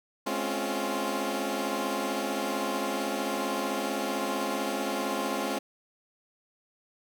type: chord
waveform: 15% pulse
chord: Db major seventh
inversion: second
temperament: equal with one note detuned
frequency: 211.3 / 261.6 / 277.2 / 349.2 Hz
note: Ab3 / C4 / Db4 / F4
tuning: +30 / 0 / 0 / 0 cents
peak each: -28 dBFS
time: 0.26-5.59 s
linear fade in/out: 10 ms
effects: none